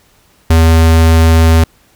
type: tone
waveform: square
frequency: 81.5 Hz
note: E2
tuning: 19 cents flat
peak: -5 dBFS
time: 0.5-1.64 s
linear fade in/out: 5 ms
effects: pink hiss -50 dBFS RMS until 1.95 s